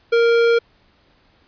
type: tone with tanh clipping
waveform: sine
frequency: 466.2 Hz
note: A#4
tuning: in tune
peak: -14 dBFS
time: 0.12-0.59 s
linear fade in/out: 10 ms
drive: 17 dB
effects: pink hiss -57 dBFS RMS until 1.47 s + resampled to 11025 Hz